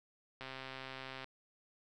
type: click train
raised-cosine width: 0.3 ms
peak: -29 dBFS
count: 111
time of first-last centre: 0.41-1.243 s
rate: 132 Hz
effects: none